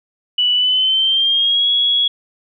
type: tone with pitch glide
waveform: sine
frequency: 2960 to 3342 Hz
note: F#7 to G#7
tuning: 0 to +10 cents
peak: -12 dBFS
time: 0.38-2.08 s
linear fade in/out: 5 ms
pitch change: +210 cents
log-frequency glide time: 0.54-1.69 s
effects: none